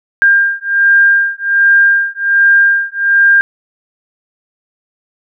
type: beating tone pair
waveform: sine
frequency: 1600 / 1601.3 Hz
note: G6 / G6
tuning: +35 / +36 cents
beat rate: 1.3 Hz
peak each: -10 dBFS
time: 0.22-3.41 s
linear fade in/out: 0 ms
effects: none